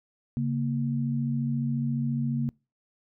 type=tone pair together; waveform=sine; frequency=138.4 / 232.8 Hz; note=C#3 / A#3; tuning=-2 / -2 cents; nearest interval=major sixth; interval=900 cents; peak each=-27 / -28 dBFS; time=0.37-2.49 s; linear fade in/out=0 ms; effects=noise-tail reverb RT60 0.3 s tail -26 dB re dry